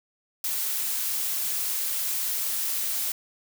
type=noise; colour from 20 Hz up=blue; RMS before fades=-28 dBFS; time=0.44-3.12 s; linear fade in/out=2 ms; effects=none